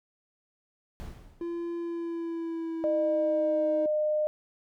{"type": "noise with exponential decay", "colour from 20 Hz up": "brown", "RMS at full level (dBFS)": -36, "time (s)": [1, 1.74], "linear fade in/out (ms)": 0, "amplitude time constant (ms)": 160}
{"type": "tone with pitch glide", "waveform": "triangle", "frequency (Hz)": [341.2, 314.7], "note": ["F4", "D#4"], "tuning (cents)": [-40, 20], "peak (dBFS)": -29, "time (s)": [1.41, 3.86], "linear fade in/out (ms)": 2, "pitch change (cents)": -140, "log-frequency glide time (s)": [1.77, 3.69]}
{"type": "tone", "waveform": "sine", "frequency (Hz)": 608, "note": "D#5", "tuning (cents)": -40, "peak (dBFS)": -24, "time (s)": [2.84, 4.27], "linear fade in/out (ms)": 0}
{"effects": []}